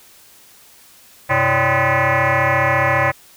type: tone with frequency modulation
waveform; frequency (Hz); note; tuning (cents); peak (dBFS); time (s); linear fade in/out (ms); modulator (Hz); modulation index
sine; 587.3; D5; 0; -12; 1.29-3.12; 20; 228; 7.1
effects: tanh soft clip ceiling -8 dBFS + white hiss -47 dBFS RMS until 3.36 s